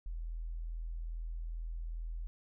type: tone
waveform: sine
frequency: 41.2 Hz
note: E1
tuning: in tune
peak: -37 dBFS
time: 0.06-2.27 s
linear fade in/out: 0 ms
effects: none